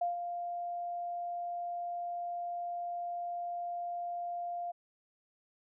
sine tone with ADSR envelope, 698.5 Hz, F5, in tune, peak -28 dBFS, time 0.01-4.72 s, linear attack 7 ms, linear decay 140 ms, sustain -7 dB, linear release 14 ms, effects none

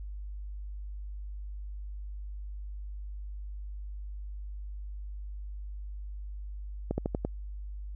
slowing click train, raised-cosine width 2 ms, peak -16 dBFS, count 5, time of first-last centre 6.91-7.249 s, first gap 70 ms, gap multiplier 1.13, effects added 50 Hz sine -37 dBFS peak until 7.95 s

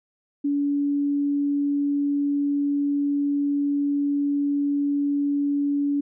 sine tone, 285.5 Hz, D4, 49 cents flat, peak -20 dBFS, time 0.44-6.01 s, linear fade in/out 10 ms, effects none

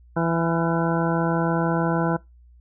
harmonic tone with a mistuned harmonic, 166.4 Hz, E3, 17 cents sharp, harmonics 1 / 2 / 3 / 4 / 5 / 6 / 8 / 9, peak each -23 / -26 / -28 / -29 / -30 / -31 / -32 / -33 dBFS, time 0.16-2.17 s, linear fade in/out 10 ms, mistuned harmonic 8, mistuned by +38 cents, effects noise-tail reverb RT60 0.2 s tail -23 dB re dry + added 60 Hz sine -48 dBFS peak until 2.6 s

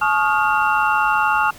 sine tone cluster, 856 / 1103 / 1242 / 1416 / 2739 Hz, A5 / C#6 / D#6 / F6 / F7, -48 / -9 / -3 / +23 / -34 cents, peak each -19 / -23 / -22 / -19 / -27 dBFS, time 0.01-1.51 s, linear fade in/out 10 ms, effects pink hiss -42 dBFS RMS until 1.58 s

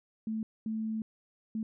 sine tone bursts at uneven times, 220 Hz, A3, in tune, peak -31 dBFS, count 3, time 0.27-0.43 / 0.66-1.02 / 1.55-1.63 s, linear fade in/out 2 ms, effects none

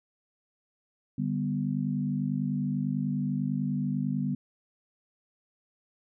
sine chord, G major, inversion second, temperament equal, 146.83 / 196 / 246.9 Hz, D3 / G3 / B3, 0 / 0 / 0 cents, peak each -31 dBFS, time 1.18-4.35 s, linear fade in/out 5 ms, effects none

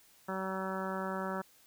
harmonic tone, 190 Hz, F#3, 46 cents sharp, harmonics 1 / 2 / 3 / 4 / 5 / 6 / 7 / 8 / 9, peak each -39 / -42 / -41 / -45 / -42 / -47 / -42 / -47 / -48 dBFS, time 0.28-1.42 s, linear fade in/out 10 ms, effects white hiss -63 dBFS RMS until 1.66 s

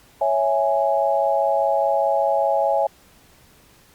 sine chord, C# minor, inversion none, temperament equal, 554.4 / 659.3 / 830.6 Hz, C#5 / E5 / G#5, 0 / 0 / 0 cents, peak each -21 dBFS, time 0.21-2.87 s, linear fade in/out 5 ms, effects pink hiss -53 dBFS RMS until 3.94 s + Opus 48 kbps

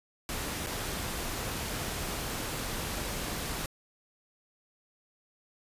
pink noise with dropouts, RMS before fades -35 dBFS, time 0.29-3.66 s, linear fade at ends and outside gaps 1 ms, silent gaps 0.664-0.669 s, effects resampled to 32000 Hz

